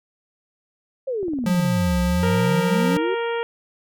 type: exponential two-way sweep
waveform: sine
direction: down then up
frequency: 553 to 61 to 399.9 Hz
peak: -22 dBFS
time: 1.07-3.15 s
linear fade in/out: 10 ms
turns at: 2.01 s
type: click train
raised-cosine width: 2 ms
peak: -24 dBFS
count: 9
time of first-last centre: 1.23-1.651 s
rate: 19 Hz
type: tone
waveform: square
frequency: 178 Hz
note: F3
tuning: 33 cents sharp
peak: -20 dBFS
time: 1.46-2.97 s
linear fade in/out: 2 ms
type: harmonic tone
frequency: 466.2 Hz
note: A#4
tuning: in tune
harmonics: 1 / 2 / 3 / 4 / 5 / 6 / 7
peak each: -23 / -29 / -33 / -35 / -37 / -39 / -40 dBFS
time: 2.23-3.43 s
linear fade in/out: 0 ms
effects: none